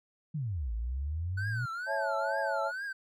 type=exponential two-way sweep; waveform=sine; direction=down then up; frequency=164.81 to 53.5 to 125.2 Hz; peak=-31 dBFS; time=0.34-1.66 s; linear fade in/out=10 ms; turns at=0.73 s
type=tone with vibrato; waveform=triangle; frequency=1478 Hz; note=F#6; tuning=2 cents flat; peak=-33 dBFS; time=1.37-2.93 s; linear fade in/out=10 ms; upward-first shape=triangle; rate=2.2 Hz; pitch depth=200 cents each way
type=chord; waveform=sine; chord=A major; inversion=first; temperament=equal with one note detuned; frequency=554.4 / 659.3 / 867.9 Hz; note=C#5 / E5 / A5; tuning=0 / 0 / -24 cents; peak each=-34 dBFS; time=1.86-2.72 s; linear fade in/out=50 ms
effects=none